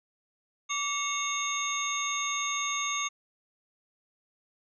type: tone cluster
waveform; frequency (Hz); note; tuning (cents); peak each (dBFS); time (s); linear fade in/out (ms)
sine; 1156 / 2190 / 2753 / 3646 / 6450; D6 / C#7 / F7 / A#7 / G8; -28 / -22 / -25 / -39 / +48; -33 / -35 / -40 / -36 / -33; 0.69-3.09; 20
effects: none